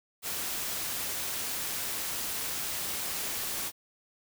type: noise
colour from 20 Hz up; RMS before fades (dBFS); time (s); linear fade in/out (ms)
white; -34; 0.22-3.72; 50
effects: none